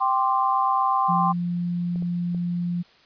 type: chord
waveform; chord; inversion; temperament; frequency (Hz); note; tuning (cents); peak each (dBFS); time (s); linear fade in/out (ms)
sine; G suspended fourth; none; equal; 784 / 1046.5 / 1174.7; G5 / C6 / D6; 0 / 0 / 0; -23 / -21 / -27; 0-1.33; 20
type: tone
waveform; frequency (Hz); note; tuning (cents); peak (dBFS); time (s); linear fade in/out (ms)
sine; 174.61; F3; 0; -23; 1.08-2.83; 20
type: clicks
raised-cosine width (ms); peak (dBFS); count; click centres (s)
2; -28; 3; 1.959 / 2.024 / 2.347
effects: white hiss -55 dBFS RMS until 3.05 s + resampled to 11025 Hz

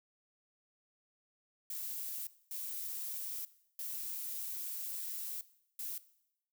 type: noise bursts at uneven times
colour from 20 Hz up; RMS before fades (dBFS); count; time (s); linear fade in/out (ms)
violet; -41; 4; 1.7-2.27 / 2.51-3.45 / 3.79-5.41 / 5.79-5.98; 2
effects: noise-tail reverb RT60 0.8 s tail -18 dB re dry

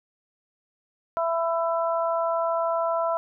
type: harmonic tone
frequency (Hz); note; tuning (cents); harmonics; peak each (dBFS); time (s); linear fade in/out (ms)
332.7; E4; +16; 2 / 3 / 4; -24 / -28 / -30; 1.17-3.17; 0
effects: none

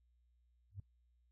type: tone with exponential growth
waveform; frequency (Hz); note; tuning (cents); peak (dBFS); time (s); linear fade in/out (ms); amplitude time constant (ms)
sine; 97.9; G2; -2; -40; 0.7-0.8; 5; 21
effects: noise-tail reverb RT60 0.1 s tail -20 dB re dry + added 60 Hz sine -70 dBFS peak until 1.31 s

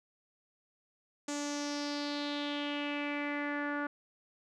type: tone with low-pass filter sweep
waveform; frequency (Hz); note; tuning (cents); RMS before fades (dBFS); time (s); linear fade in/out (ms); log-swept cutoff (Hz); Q
sawtooth; 290.3; D4; -20; -36; 1.28-3.87; 5; 7200 to 1500; 4.1
effects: none

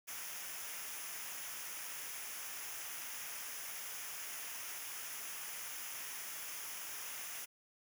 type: noise with comb filter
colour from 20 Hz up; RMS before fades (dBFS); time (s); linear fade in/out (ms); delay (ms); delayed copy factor
white; -45; 0.07-7.46; 20; 0.24; -0.65
effects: none

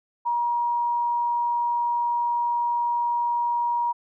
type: tone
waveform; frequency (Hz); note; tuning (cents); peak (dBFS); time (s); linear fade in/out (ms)
sine; 952; A#5; +36; -21; 0.25-3.93; 20
effects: none

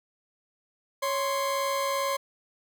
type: tone pair together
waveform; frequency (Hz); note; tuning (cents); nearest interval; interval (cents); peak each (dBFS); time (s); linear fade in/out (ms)
40% pulse; 554.4 / 1046.5; C#5 / C6; 0 / 0; major seventh; 1100; -28; 1.02-2.17; 10
effects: none

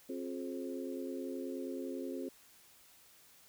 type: harmonic tone with a mistuned harmonic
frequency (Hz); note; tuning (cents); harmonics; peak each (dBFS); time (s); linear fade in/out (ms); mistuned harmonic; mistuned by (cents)
88.6; F2; +25; 3 / 4 / 5 / 6; -41 / -43 / -45 / -47; 0.09-2.29; 5; 5; -73
effects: white hiss -62 dBFS RMS until 3.48 s

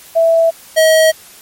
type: tone pair in turn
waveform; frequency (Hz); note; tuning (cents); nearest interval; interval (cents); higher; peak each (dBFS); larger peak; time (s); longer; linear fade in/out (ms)
sine / square; 659.3 / 636.8; E5 / D#5; 0 / +40; minor second; 60; first; -7; neither; 0.15-0.51 / 0.76-1.12; neither; 20
effects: white hiss -39 dBFS RMS until 1.41 s + MP3 64 kbps

